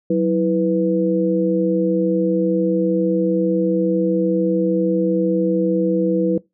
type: tone cluster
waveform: sine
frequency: 185.7 / 327.9 / 495.1 Hz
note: F#3 / E4 / B4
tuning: +7 / -9 / +4 cents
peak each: -19 dBFS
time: 0.1-6.38 s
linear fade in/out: 5 ms
effects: noise-tail reverb RT60 0.2 s tail -22 dB re dry